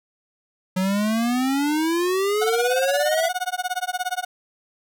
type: exponential sweep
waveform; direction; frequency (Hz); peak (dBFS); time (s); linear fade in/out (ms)
square; up; 183 to 677; -20; 0.76-3.29; 10
type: tone with tremolo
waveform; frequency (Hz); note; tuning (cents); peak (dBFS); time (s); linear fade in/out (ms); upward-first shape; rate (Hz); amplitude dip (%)
30% pulse; 730; F#5; -24; -18; 2.41-4.25; 10; sine; 17; 100
effects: none